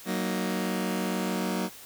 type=chord; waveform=sawtooth; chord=D# minor; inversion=first; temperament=just; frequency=186.68 / 233.3 / 311.1 Hz; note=F#3 / A#3 / D#4; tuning=+16 / +2 / 0 cents; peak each=-26 / -28 / -31 dBFS; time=0.05-1.7 s; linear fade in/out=50 ms; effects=white hiss -47 dBFS RMS until 1.85 s

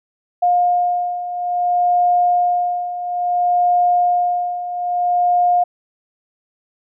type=beating tone pair; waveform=sine; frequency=710 / 710.59 Hz; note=F5 / F5; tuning=+28 / +30 cents; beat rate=0.59 Hz; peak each=-20 / -15 dBFS; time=0.42-5.64 s; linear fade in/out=10 ms; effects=none

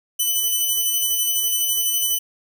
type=tone with tremolo; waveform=5% pulse; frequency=2999 Hz; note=F#7; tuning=23 cents sharp; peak=-9 dBFS; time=0.19-2.19 s; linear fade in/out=10 ms; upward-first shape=square; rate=12 Hz; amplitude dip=25%; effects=none

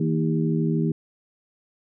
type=harmonic tone with a mistuned harmonic; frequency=80.2 Hz; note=E2; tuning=47 cents flat; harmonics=2 / 3 / 4 / 5; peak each=-22 / -26 / -28 / -30 dBFS; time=0-0.92 s; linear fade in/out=5 ms; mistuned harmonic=3; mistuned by=-53 cents; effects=none

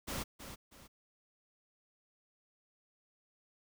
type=noise with echo; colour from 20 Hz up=pink; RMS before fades=-39 dBFS; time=0.07-0.24 s; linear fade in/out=20 ms; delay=320 ms; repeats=2; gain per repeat=-9 dB; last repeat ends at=0.88 s; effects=none

